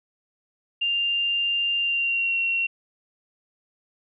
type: tone with pitch glide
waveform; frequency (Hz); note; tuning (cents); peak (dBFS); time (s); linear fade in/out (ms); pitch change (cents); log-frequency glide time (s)
sine; 2794 to 2735; F7 to F7; 0 to -37; -21; 0.81-2.67; 10; -37; 1.78-2.37
effects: none